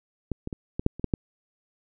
clicks, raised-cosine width 3 ms, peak -15 / -19 / -20 / -15 / -6 / -25 / -11 / -10 dBFS, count 8, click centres 0.317 / 0.474 / 0.528 / 0.795 / 0.864 / 0.996 / 1.043 / 1.138 s, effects none

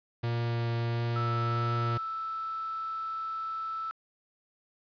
45% pulse tone with vibrato, 117.3 Hz, A#2, 11 cents sharp, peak -28 dBFS, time 0.23-1.98 s, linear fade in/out 10 ms, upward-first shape triangle, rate 1.5 Hz, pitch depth 8 cents each way
sine tone, 1318.5 Hz, E6, in tune, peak -32 dBFS, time 1.16-3.91 s, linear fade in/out 0 ms
effects resampled to 11025 Hz + 9-bit

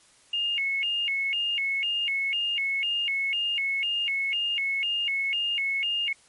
sine tone with vibrato, 2489 Hz, D#7, in tune, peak -24 dBFS, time 0.33-6.13 s, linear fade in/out 5 ms, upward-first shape square, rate 2 Hz, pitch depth 220 cents each way, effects white hiss -58 dBFS RMS until 6.28 s + MP3 48 kbps

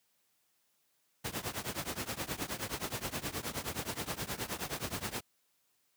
pink noise with tremolo, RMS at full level -34 dBFS, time 1.24-5.21 s, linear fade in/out 10 ms, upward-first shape triangle, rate 9.5 Hz, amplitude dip 95%, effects white hiss -75 dBFS RMS until 5.96 s + high-pass 80 Hz 12 dB/octave

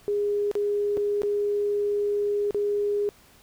sine tone with dropouts, 410.6 Hz, G#4, 20 cents flat, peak -22 dBFS, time 0.08-3.09 s, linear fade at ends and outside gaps 0 ms, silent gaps 0.514-0.553 / 0.97-0.975 / 1.219-1.233 / 2.508-2.546 s, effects pink hiss -55 dBFS RMS until 3.42 s

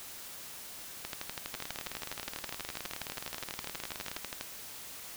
two click trains, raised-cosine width 0.2 ms, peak -19 / -21 dBFS, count 42 / 51, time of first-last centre 1.05-4.411 / 1.55-4.168 s, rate 12.2 / 19.1 Hz, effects white hiss -46 dBFS RMS until 5.16 s

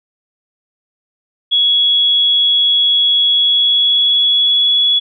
sine tone with pitch glide, 3352 to 3383 Hz, G#7 to G#7, +15 to +31 cents, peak -9 dBFS, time 1.51-5 s, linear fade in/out 20 ms, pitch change +16 cents, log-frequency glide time 3.28-4.72 s, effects none

